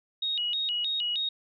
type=tone with vibrato; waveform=sine; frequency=3300 Hz; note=G#7; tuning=12 cents flat; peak=-26 dBFS; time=0.22-1.29 s; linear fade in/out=5 ms; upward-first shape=square; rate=3.2 Hz; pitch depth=220 cents each way; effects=MP3 96 kbps